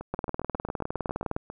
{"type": "two click trains", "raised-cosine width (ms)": 1, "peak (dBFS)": [-23, -15], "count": [12, 25], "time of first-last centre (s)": [[0.01, 1.501], [0.14, 1.364]], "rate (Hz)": [7.38, 19.6], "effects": []}